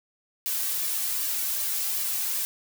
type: noise with flanger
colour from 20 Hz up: blue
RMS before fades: -28 dBFS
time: 0.46-2.45 s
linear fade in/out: 0 ms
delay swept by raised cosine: 1.7 to 2.64 ms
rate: 2.6 Hz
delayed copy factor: +0.5
effects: none